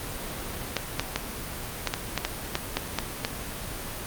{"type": "clicks", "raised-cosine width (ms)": 0.2, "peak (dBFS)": -7, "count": 11, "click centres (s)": [0.767, 0.996, 1.16, 1.873, 1.939, 2.177, 2.25, 2.554, 2.77, 2.987, 3.249], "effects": ["pink hiss -35 dBFS RMS until 4.06 s", "Opus 32 kbps"]}